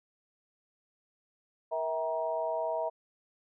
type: harmonic tone with a mistuned harmonic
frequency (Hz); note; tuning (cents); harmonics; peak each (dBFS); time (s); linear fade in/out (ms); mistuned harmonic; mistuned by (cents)
157.3; D#3; +19; 3 / 4 / 5 / 6; -39 / -31 / -42 / -36; 1.71-2.9; 20; 4; +49
effects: none